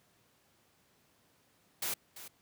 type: noise with echo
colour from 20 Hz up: white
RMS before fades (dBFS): -35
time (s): 1.82-1.94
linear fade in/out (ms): 5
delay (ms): 340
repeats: 1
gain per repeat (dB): -13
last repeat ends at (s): 2.28
effects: pink hiss -69 dBFS RMS until 2.41 s + high-pass 100 Hz 12 dB/octave